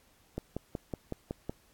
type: click train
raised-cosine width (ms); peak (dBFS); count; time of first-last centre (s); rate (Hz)
2; -21; 7; 0.38-1.495; 5.38
effects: pink hiss -65 dBFS RMS until 1.73 s + AAC 64 kbps